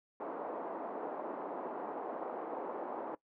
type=band-pass noise; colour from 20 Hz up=white; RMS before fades=-41 dBFS; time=0.2-3.15 s; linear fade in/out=2 ms; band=280 to 910 Hz; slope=24 dB/octave; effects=noise-tail reverb RT60 0.1 s tail -20 dB re dry